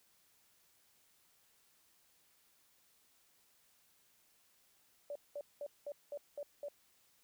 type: tone bursts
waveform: sine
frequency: 578 Hz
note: D5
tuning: 28 cents flat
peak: -40 dBFS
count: 7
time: 5.1-6.685 s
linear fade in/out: 2 ms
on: 55 ms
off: 200 ms
effects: white hiss -71 dBFS RMS until 7.23 s